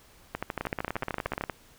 two click trains, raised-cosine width 0.5 ms, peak -15 / -15 dBFS, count 15 / 16, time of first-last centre 0.35-1.411 / 0.61-1.498 s, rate 13.2 / 16.9 Hz, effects pink hiss -57 dBFS RMS until 1.78 s

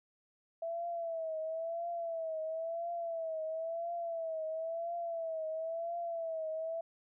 sine tone with vibrato, 659.3 Hz, E5, in tune, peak -35 dBFS, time 0.62-6.81 s, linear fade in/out 5 ms, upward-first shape triangle, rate 0.98 Hz, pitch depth 80 cents each way, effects none

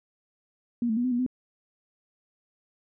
sine tone with pitch steps, 238.1 / 219.6 / 242.3 / 254.4 / 241.1 / 253.8 Hz, A#3 / A3 / B3 / C4 / B3 / B3, +37 / -3 / -33 / -48 / -41 / +47 cents, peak -23 dBFS, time 0.82-1.264 s, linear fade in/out 2 ms, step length 74 ms, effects none

